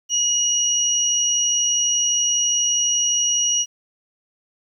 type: tone pair together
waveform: sine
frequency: 2893 / 5786 Hz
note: F#7 / F#8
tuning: -40 / -40 cents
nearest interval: octave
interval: 1200 cents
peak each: -22 / -18 dBFS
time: 0.09-3.66 s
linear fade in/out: 50 ms
effects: 9-bit